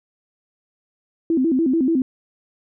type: tone with vibrato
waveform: sine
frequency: 292.5 Hz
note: D4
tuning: 7 cents flat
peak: -15 dBFS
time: 1.3-2.02 s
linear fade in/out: 2 ms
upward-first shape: square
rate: 6.9 Hz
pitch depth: 210 cents each way
effects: none